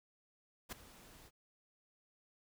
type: noise with ADSR envelope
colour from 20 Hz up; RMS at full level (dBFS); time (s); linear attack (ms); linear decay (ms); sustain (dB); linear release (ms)
pink; -41; 0.69-1.31; 33; 7; -18; 46
effects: none